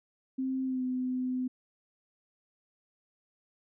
sine tone with pitch glide, 262.5 to 254.4 Hz, C4 to C4, +6 to -48 cents, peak -29 dBFS, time 0.38-1.48 s, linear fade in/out 10 ms, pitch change -54 cents, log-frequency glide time 0.64-0.83 s, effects none

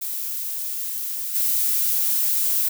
violet noise with level steps, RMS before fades -28 / -21 dBFS, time 0.01-2.69 s, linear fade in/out 10 ms, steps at 1.34 s, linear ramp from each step 20 ms, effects none

